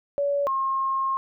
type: tone pair in turn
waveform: sine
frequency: 568 / 1072.2 Hz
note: C#5 / C6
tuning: +42 / +42 cents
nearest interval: major seventh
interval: 1100 cents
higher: second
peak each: -21 / -22 dBFS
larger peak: first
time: 0.18-0.47 / 0.47-1.17 s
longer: second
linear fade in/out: 0 ms
effects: none